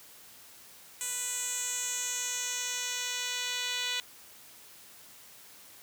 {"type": "tone with band-pass filter sweep", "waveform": "10% pulse", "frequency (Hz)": 493.9, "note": "B4", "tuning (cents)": 0, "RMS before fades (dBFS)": -34, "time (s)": [1.01, 4], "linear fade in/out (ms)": 0, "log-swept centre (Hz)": [8500, 4200], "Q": 2.6, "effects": ["white hiss -53 dBFS RMS until 5.82 s", "high-pass 60 Hz 12 dB/octave"]}